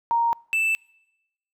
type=tone pair in turn; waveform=sine / triangle; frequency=932.3 / 2645 Hz; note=A#5 / E7; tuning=0 / +5 cents; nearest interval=octave + tritone; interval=1805 cents; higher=second; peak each=-18 dBFS; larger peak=neither; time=0.11-0.33 / 0.53-0.75 s; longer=neither; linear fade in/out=0 ms; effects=noise-tail reverb RT60 0.9 s tail -26 dB re dry